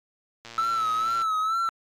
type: click train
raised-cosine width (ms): 0.2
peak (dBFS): -24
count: 90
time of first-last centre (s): 0.45-1.217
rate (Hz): 116
type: tone with vibrato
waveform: triangle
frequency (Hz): 1310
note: E6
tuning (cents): -11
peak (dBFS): -21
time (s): 0.58-1.69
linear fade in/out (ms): 0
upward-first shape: sine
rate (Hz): 2.2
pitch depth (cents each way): 61
effects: AAC 48 kbps